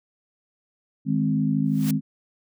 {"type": "chord", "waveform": "sine", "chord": "Ab major", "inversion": "second", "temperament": "equal", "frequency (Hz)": [155.56, 207.7, 261.6], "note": ["Eb3", "Ab3", "C4"], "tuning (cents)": [0, 0, 0], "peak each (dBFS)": -24, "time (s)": [1.05, 2.01], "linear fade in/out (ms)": 50}
{"type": "noise with exponential growth", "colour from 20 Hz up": "white", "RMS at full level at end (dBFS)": -30, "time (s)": [1.65, 1.91], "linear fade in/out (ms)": 5, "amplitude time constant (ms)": 55}
{"effects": []}